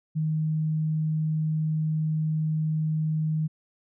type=tone; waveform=sine; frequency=156.2 Hz; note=D#3; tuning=7 cents sharp; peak=-23 dBFS; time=0.15-3.48 s; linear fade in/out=20 ms; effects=none